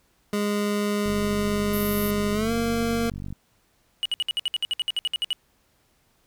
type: tone with pitch glide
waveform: 25% pulse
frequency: 206.2 to 231.5 Hz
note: G#3 to A#3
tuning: -12 to -12 cents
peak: -19 dBFS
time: 0.33-3.1 s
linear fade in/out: 2 ms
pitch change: +200 cents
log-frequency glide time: 2.33-2.52 s
type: click train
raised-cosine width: 5 ms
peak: -23 dBFS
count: 110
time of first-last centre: 1.06-3.326 s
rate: 48.1 Hz
type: band-pass noise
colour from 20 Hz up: pink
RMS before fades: -34 dBFS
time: 1.73-2.11 s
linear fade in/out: 5 ms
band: 11000 to 14000 Hz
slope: 96 dB/octave
type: tone bursts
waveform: triangle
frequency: 2923 Hz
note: F#7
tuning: 22 cents flat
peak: -20 dBFS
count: 16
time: 4.03-5.33 s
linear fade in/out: 0 ms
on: 25 ms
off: 60 ms
effects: pink hiss -65 dBFS RMS until 6.26 s